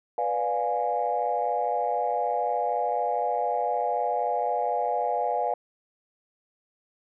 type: chord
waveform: sine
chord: B diminished seventh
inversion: none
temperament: equal with one note detuned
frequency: 493.9 / 587.3 / 706.6 / 830.6 Hz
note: B4 / D5 / F5 / Ab5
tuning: 0 / 0 / +20 / 0 cents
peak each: -30 / -31 / -27 / -28 dBFS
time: 0.18-5.54 s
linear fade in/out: 2 ms
effects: tanh soft clip ceiling -14 dBFS